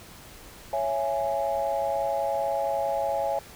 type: chord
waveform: sine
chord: C# minor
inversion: none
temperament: just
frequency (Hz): 554.4 / 665.2 / 831.5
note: C#5 / E5 / G#5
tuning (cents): 0 / +16 / +2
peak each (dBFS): -28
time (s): 0.73-3.39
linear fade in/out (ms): 2
effects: tanh soft clip ceiling -16 dBFS + pink hiss -47 dBFS RMS until 3.55 s